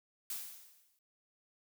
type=noise with exponential decay; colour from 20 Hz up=blue; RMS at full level=-38 dBFS; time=0.3-0.99 s; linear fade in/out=2 ms; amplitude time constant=150 ms; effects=none